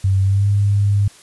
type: tone with pitch glide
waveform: sine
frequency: 96.3 to 101.15 Hz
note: G2 to G#2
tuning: -30 to -45 cents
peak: -12 dBFS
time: 0.04-1.08 s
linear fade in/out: 5 ms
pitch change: +85 cents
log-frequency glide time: 0.23-0.47 s
effects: white hiss -45 dBFS RMS until 1.22 s + resampled to 24000 Hz